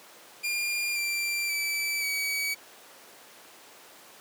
sawtooth tone with pitch steps, 2405 / 2360 / 2315 / 2271 Hz, D7 / D7 / D7 / C#7, +41 / +8 / -25 / +41 cents, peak -24 dBFS, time 0.43-2.55 s, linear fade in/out 20 ms, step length 530 ms, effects pink hiss -50 dBFS RMS until 4.2 s + high-pass 400 Hz 12 dB/octave

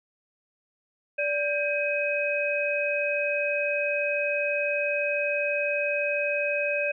sine tone cluster, 582 / 1588 / 2527 Hz, D5 / G6 / D#7, -16 / +22 / +26 cents, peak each -27 / -33 / -27 dBFS, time 1.18-6.92 s, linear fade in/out 10 ms, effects none

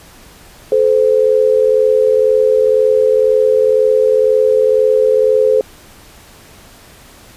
sine tone pair together, 433.4 / 515.4 Hz, A4 / C5, -26 / -26 cents, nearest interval minor third, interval 300 cents, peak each -11 dBFS, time 0.72-5.61 s, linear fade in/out 2 ms, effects pink hiss -41 dBFS RMS until 7.36 s + resampled to 32000 Hz

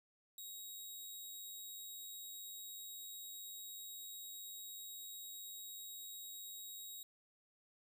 10% pulse tone, 3801 Hz, A#7, 33 cents sharp, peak -40 dBFS, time 0.38-7.03 s, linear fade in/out 2 ms, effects none

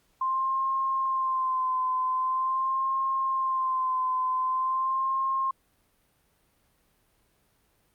sine tone with vibrato, 1046.5 Hz, C6, in tune, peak -24 dBFS, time 0.21-5.51 s, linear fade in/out 5 ms, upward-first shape sine, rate 0.44 Hz, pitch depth 34 cents each way, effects pink hiss -68 dBFS RMS until 7.94 s + Opus 48 kbps

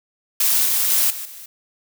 blue noise with level steps, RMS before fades -17 / -19 / -17 / -30 / -38 dBFS, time 0.4-1.46 s, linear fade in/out 5 ms, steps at 0.65 / 0.9 / 1.1 / 1.25 s, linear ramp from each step 5 ms, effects none

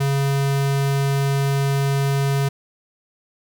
square tone, 138.59 Hz, C#3, in tune, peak -18 dBFS, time 0-2.49 s, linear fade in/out 10 ms, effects none

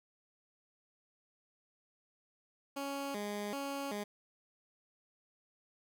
15% pulse tone with vibrato, 239.5 Hz, A#3, 47 cents sharp, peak -31 dBFS, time 2.76-4.04 s, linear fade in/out 10 ms, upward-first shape square, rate 1.3 Hz, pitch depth 260 cents each way, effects none

